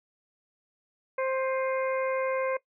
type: harmonic tone with a mistuned harmonic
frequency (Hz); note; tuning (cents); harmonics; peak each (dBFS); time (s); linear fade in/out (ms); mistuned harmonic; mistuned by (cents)
526; C5; +9; 1 / 2 / 3 / 4 / 5; -27 / -34 / -40 / -38 / -44; 1.18-2.57; 5; 5; -110
effects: noise-tail reverb RT60 0.1 s tail -19 dB re dry